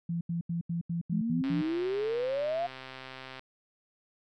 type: tone bursts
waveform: sine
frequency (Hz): 169.4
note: E3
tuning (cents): +48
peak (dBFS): -29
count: 8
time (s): 0.09-1.617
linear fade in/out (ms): 5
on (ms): 120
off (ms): 81
type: exponential sweep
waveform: sine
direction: up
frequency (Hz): 205.3 to 711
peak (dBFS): -28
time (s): 1.12-2.67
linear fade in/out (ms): 10
type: click train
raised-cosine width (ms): 0.3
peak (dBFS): -27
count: 257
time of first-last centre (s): 1.44-3.394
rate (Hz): 131
effects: none